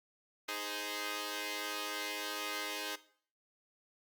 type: chord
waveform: 5% pulse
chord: Ab major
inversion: second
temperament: equal with one note detuned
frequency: 311.1 / 415.3 / 519.6 Hz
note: Eb4 / Ab4 / C5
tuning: 0 / 0 / -12 cents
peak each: -31 / -30 / -31 dBFS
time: 0.48-2.96 s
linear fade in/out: 10 ms
effects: noise-tail reverb RT60 0.5 s tail -17 dB re dry + Opus 48 kbps